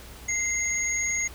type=tone pair together; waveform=sine; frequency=2079 / 6600 Hz; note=C7 / G#8; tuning=-12 / -12 cents; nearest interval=octave + minor sixth; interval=2000 cents; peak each=-27 / -27 dBFS; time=0.28-1.28 s; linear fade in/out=10 ms; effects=added 60 Hz sine -45 dBFS peak until 1.34 s + pink hiss -46 dBFS RMS until 1.34 s